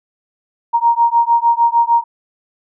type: beating tone pair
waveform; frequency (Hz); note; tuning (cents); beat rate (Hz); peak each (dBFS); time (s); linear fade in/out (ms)
sine; 932.3 / 938.9; A#5 / A#5; 0 / +12; 6.6; -13; 0.73-2.04; 20
effects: none